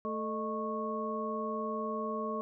harmonic tone with a mistuned harmonic, 220 Hz, A3, in tune, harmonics 1 / 2 / 3 / 5, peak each -38 / -38 / -40 / -37 dBFS, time 0.05-2.41 s, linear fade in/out 0 ms, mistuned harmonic 3, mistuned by -120 cents, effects none

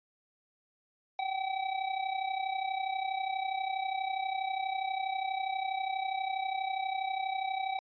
square tone with amplitude modulation, 767 Hz, G5, 38 cents flat, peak -29 dBFS, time 1.19-7.79 s, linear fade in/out 2 ms, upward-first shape sine, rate 32.3 Hz, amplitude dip 70%, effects resampled to 11025 Hz

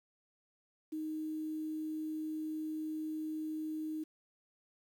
sine tone with quantisation, 311.1 Hz, D#4, in tune, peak -36 dBFS, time 0.92-4.04 s, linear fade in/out 10 ms, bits 10, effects none

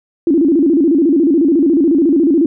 sine tone with vibrato, 306.2 Hz, D#4, 28 cents flat, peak -8 dBFS, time 0.27-2.46 s, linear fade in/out 2 ms, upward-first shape square, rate 14 Hz, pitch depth 170 cents each way, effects none

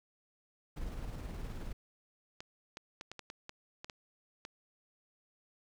brown noise with tremolo, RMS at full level -40 dBFS, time 0.76-1.73 s, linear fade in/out 10 ms, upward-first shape square, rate 19 Hz, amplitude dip 30%
clicks, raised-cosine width 0.2 ms, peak -27 dBFS, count 10, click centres 2.405 / 2.771 / 3.011 / 3.116 / 3.193 / 3.301 / 3.494 / 3.845 / 3.898 / 4.451 s
effects none

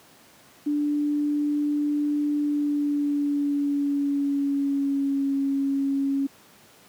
sine tone with pitch glide, 293.7 to 275.6 Hz, D4 to C#4, 0 to -10 cents, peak -21 dBFS, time 0.66-6.27 s, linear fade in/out 10 ms, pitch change -110 cents, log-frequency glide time 2.37-5.34 s, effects pink hiss -53 dBFS RMS until 6.88 s + high-pass 150 Hz 12 dB/octave

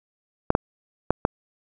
clicks, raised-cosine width 1 ms, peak -3 dBFS, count 4, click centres 0.504 / 0.551 / 1.106 / 1.251 s, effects none

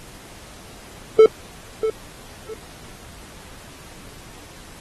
triangle tone with echo, 440 Hz, A4, in tune, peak -4 dBFS, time 1.19-1.26 s, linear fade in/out 2 ms, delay 640 ms, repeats 2, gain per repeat -12 dB, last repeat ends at 2.54 s, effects pink hiss -43 dBFS RMS until 4.8 s + AAC 32 kbps

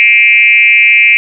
sine tone with frequency modulation, 2349 Hz, D7, in tune, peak -3 dBFS, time 0-1.17 s, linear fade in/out 0 ms, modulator 224 Hz, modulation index 1.1, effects none

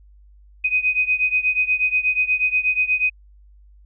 sine beating tone pair, 2501 / 2509.3 Hz, D#7 / D#7, +8 / +14 cents, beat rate 8.3 Hz, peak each -19 / -21 dBFS, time 0.64-3.1 s, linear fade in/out 10 ms, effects added 50 Hz sine -46 dBFS peak until 3.85 s

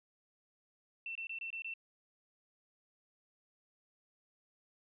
sine tone bursts, 2688 Hz, E7, 33 cents sharp, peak -39 dBFS, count 6, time 1.06-1.738 s, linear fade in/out 2 ms, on 93 ms, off 24 ms, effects none

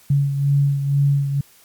sine beating tone pair, 140.6 / 142.7 Hz, C#3 / D3, +25 / -49 cents, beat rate 2.1 Hz, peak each -15 / -23 dBFS, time 0.1-1.41 s, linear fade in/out 5 ms, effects white hiss -51 dBFS RMS until 1.64 s + MP3 96 kbps

